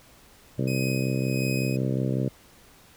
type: harmonic tone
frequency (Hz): 65.41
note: C2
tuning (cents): 0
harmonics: 2 / 3 / 4 / 5 / 6 / 7 / 8 / 9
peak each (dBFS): -26 / -30 / -32 / -34 / -36 / -37 / -38 / -39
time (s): 0.58-2.29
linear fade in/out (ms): 10
type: tone with tremolo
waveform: sawtooth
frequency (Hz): 2517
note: D#7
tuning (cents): +19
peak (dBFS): -28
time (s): 0.67-1.77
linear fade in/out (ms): 10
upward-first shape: sine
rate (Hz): 1.5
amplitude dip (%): 65
effects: pink hiss -54 dBFS RMS until 2.96 s